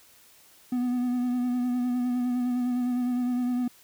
triangle tone with vibrato, 247.1 Hz, B3, 1 cent sharp, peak -22 dBFS, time 0.72-3.68 s, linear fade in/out 5 ms, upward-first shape sine, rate 9.8 Hz, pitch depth 27 cents each way, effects white hiss -56 dBFS RMS until 3.83 s

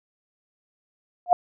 sine tone with exponential growth, 710 Hz, F5, 28 cents sharp, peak -8 dBFS, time 1.26-1.33 s, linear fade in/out 1 ms, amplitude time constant 15 ms, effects none

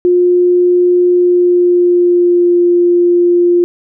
sine tone with pitch glide, 356.1 to 350 Hz, F4 to F4, +34 to +4 cents, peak -6 dBFS, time 0.05-3.64 s, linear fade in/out 0 ms, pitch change -30 cents, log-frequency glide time 1.08-2.59 s, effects none

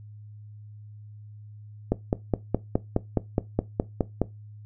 click train, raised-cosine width 2 ms, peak -8 dBFS, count 12, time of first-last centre 1.92-4.216 s, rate 4.79 Hz, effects noise-tail reverb RT60 0.2 s tail -18 dB re dry + added 105 Hz sine -42 dBFS peak until 4.65 s

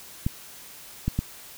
clicks, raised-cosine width 5 ms, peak -11 dBFS, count 3, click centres 0.265 / 1.08 / 1.19 s, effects white hiss -45 dBFS RMS until 1.57 s

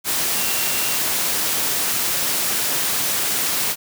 sine tone in noise, 2746 Hz, F7, 30 cents flat, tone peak -31 dBFS, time 0.33-0.99 s, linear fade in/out 50 ms, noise white, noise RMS -21 dBFS, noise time 0.04-3.76 s, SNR -13 dB, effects high-pass 100 Hz 12 dB/octave

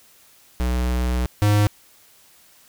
square tone pair in turn, 61.74 / 103.83 Hz, B1 / G#2, 0 / 0 cents, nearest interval major sixth, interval 900 cents, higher second, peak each -20 / -15 dBFS, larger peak second, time 0.6-1.26 / 1.42-1.67 s, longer first, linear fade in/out 0 ms, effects white hiss -53 dBFS RMS until 2.68 s

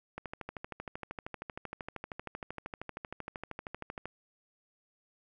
click train, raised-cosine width 0.5 ms, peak -24 dBFS, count 51, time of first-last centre 0.18-4.056 s, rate 12.9 Hz, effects none

